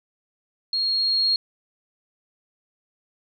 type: tone with level ramp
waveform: sine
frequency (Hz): 4271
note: C8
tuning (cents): +35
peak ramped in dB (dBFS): -21 to -17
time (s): 0.73-1.36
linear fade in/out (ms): 2
effects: none